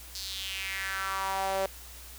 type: tone with high-pass filter sweep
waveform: sawtooth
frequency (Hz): 192.9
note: G3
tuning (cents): -28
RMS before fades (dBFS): -33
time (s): 0.15-1.66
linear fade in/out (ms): 0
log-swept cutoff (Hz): 4800 to 550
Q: 3.6
effects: added 60 Hz sine -48 dBFS peak until 2.18 s + white hiss -48 dBFS RMS until 2.18 s